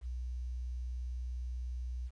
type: tone with quantisation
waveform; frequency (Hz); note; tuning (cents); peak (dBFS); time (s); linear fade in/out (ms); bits
sine; 61.5; B1; -7; -36; 0.01-2.11; 50; 11
effects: resampled to 22050 Hz